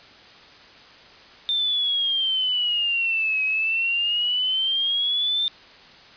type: exponential two-way sweep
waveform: sine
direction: down then up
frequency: 3600 to 2539 to 3600 Hz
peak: -20 dBFS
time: 1.49-5.48 s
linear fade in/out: 0 ms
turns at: 3.43 s
effects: white hiss -47 dBFS RMS until 6.16 s + resampled to 11025 Hz